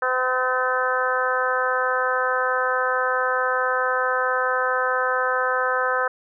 harmonic tone with a mistuned harmonic, 255.4 Hz, C4, 42 cents flat, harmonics 2 / 3 / 4 / 5 / 6 / 7, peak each -25 / -30 / -27 / -25 / -25 / -31 dBFS, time 0.02-6.08 s, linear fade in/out 5 ms, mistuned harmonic 7, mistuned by -26 cents, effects none

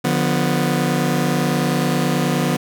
sawtooth chord, B diminished, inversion first, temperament just, 148.16 / 177.8 / 246.9 Hz, D3 / F3 / B3, +16 / +31 / 0 cents, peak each -17 dBFS, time 0.04-2.57 s, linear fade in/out 10 ms, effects none

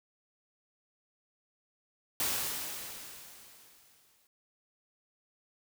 white noise with exponential decay, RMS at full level -30 dBFS, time 2.2-4.27 s, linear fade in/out 1 ms, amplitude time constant 450 ms, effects none

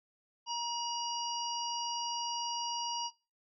harmonic tone with a mistuned harmonic, 947 Hz, A#5, 27 cents sharp, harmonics 1 / 3 / 5 / 6, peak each -35 / -40 / -42 / -43 dBFS, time 0.46-3.11 s, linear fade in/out 50 ms, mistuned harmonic 3, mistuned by +24 cents, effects noise-tail reverb RT60 0.3 s tail -20 dB re dry

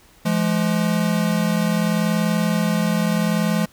square tone pair together, 170.8 / 211.5 Hz, F3 / G#3, -38 / +32 cents, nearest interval major third, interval 370 cents, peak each -21 dBFS, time 0.25-3.66 s, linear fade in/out 10 ms, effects pink hiss -52 dBFS RMS until 3.72 s

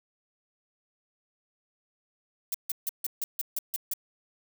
violet noise bursts, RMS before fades -30 dBFS, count 9, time 2.52-3.936 s, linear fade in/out 2 ms, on 24 ms, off 150 ms, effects none

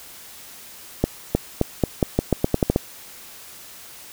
accelerating click train, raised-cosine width 2 ms, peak -3 dBFS, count 12, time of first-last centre 1.04-2.761 s, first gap 310 ms, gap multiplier 0.85, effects white hiss -42 dBFS RMS until 4.12 s

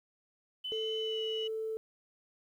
sine tone with pitch glide, 3017 to 2948 Hz, F#7 to F#7, +33 to -7 cents, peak -35 dBFS, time 0.64-1.48 s, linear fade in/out 10 ms, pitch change -40 cents, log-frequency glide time 0.98-1.21 s
sine tone, 441.4 Hz, A4, 5 cents sharp, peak -33 dBFS, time 0.72-1.77 s, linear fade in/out 0 ms
effects tanh soft clip ceiling -26 dBFS + 11-bit

